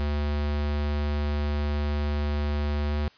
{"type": "tone with pitch glide", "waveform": "square", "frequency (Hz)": [73.42, 74.1], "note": ["D2", "D2"], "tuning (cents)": [0, 16], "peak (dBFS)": -25, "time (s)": [0, 3.08], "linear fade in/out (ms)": 0, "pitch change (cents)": 16, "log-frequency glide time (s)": [2.88, 2.96], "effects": ["white hiss -56 dBFS RMS until 3.17 s", "resampled to 11025 Hz"]}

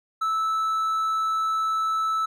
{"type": "tone", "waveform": "triangle", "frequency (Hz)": 1311, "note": "E6", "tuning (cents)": -10, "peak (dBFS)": -20, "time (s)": [0.21, 2.26], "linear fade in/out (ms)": 10, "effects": []}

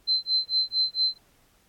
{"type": "tone with tremolo", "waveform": "sine", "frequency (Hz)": 4087, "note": "C8", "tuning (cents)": -41, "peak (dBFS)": -19, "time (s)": [0.07, 1.18], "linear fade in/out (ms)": 20, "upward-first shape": "sine", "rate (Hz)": 4.4, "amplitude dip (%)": 100, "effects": ["pink hiss -63 dBFS RMS until 1.68 s", "AAC 64 kbps"]}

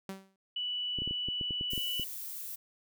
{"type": "tone with exponential decay", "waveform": "sawtooth", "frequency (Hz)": 192.7, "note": "G3", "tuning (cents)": -29, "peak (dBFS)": -32, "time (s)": [0.09, 0.36], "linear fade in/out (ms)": 2, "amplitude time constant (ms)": 58}
{"type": "tone", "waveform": "sine", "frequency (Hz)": 2960, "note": "F#7", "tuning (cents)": 0, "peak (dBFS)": -32, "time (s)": [0.56, 2.04], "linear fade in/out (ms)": 5}
{"type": "clicks", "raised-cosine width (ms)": 3, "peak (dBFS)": -27, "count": 11, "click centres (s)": [0.987, 1.02, 1.076, 1.11, 1.286, 1.412, 1.508, 1.611, 1.734, 1.778, 1.997]}
{"type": "noise", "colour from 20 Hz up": "violet", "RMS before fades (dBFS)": -41, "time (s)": [1.7, 2.56], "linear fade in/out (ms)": 10}
{"effects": []}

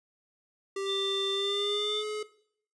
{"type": "tone with pitch glide", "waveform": "square", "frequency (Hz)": [392, 425], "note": ["G4", "G#4"], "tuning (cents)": [0, 40], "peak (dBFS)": -32, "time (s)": [0.76, 2.23], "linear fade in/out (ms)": 5, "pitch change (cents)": 140, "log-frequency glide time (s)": [1.32, 1.99]}
{"type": "tone", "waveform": "sine", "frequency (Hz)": 3560, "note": "A7", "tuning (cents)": 20, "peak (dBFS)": -30, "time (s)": [0.85, 2.04], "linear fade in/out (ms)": 50}
{"effects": ["noise-tail reverb RT60 0.6 s tail -17 dB re dry", "resampled to 22050 Hz"]}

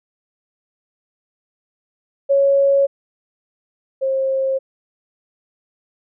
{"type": "tone pair in turn", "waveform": "sine", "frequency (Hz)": [554.4, 533.9], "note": ["C#5", "C5"], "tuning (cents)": [0, 35], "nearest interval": "minor second", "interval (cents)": 65, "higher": "first", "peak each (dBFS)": [-11, -16], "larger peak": "first", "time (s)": [[2.29, 2.87], [4.01, 4.59]], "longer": "neither", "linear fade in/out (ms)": 20, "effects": []}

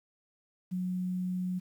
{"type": "tone with quantisation", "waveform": "sine", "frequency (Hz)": 182.5, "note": "F#3", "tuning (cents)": -24, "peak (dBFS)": -30, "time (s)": [0.71, 1.6], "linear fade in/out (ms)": 20, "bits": 10, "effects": []}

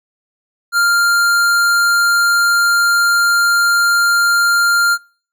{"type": "tone with hard clipping", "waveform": "sine", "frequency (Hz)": 1396.9, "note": "F6", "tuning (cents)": 0, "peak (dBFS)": -12, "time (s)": [0.72, 4.98], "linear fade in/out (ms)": 50, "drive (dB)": 17, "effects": ["noise-tail reverb RT60 0.5 s tail -26 dB re dry"]}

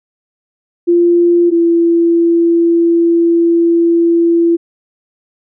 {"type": "tone pair in turn", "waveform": "sine", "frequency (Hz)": [345.6, 337.5], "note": ["F4", "E4"], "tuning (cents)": [-18, 41], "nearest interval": "unison", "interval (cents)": 41, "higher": "first", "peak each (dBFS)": [-6, -7], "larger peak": "first", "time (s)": [[0.87, 1.51], [1.51, 4.57]], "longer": "second", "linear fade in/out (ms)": 20, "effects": []}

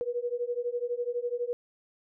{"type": "beating tone pair", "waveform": "sine", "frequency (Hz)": [477.6, 489.6], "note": ["A#4", "B4"], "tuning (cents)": [42, -15], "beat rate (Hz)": 12, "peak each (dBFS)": [-32, -32], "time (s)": [0.01, 1.53], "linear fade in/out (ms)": 0, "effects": []}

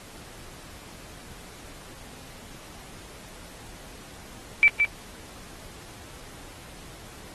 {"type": "tone with echo", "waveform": "sine", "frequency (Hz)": 2320, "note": "D7", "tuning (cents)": -22, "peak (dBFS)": -12, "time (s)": [4.63, 4.68], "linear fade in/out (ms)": 0, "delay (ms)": 170, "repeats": 1, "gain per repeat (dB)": -5, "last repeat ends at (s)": 4.85, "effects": ["pink hiss -46 dBFS RMS until 7.34 s", "AAC 32 kbps"]}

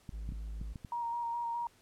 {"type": "clicks", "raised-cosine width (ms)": 5, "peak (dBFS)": -30, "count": 6, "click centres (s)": [0.092, 0.291, 0.322, 0.614, 0.758, 0.848]}
{"type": "tone", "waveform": "triangle", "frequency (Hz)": 53.7, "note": "A1", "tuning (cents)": -41, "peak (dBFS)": -36, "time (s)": [0.12, 0.74], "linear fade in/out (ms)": 20}
{"type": "tone with vibrato", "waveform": "sine", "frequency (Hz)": 940, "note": "A#5", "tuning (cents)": 14, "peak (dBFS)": -33, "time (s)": [0.92, 1.67], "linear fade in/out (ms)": 2, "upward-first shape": "square", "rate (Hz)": 4.8, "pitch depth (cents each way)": 15}
{"effects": ["pink hiss -65 dBFS RMS until 1.81 s", "low-pass 12000 Hz 12 dB/octave"]}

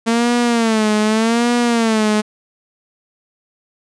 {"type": "tone with vibrato", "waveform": "sawtooth", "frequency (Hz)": 226.2, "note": "A3", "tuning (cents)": 48, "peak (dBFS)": -9, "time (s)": [0.06, 2.22], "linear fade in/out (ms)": 20, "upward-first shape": "sine", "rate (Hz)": 0.84, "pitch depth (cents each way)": 110, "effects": ["resampled to 22050 Hz"]}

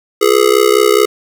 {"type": "tone with amplitude modulation", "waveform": "square", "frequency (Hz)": 419.1, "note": "G#4", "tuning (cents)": 16, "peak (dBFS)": -4, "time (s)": [0.21, 1.06], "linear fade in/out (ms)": 10, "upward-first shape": "sine", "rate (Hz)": 64.7, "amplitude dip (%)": 100, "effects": ["7-bit"]}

